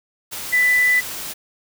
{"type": "tone in noise", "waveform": "sine", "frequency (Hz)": 1989, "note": "B6", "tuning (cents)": 12, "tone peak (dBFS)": -13, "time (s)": [0.52, 1.01], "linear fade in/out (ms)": 20, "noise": "white", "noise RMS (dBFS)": -30, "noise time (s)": [0.31, 1.34], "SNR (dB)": 14, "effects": []}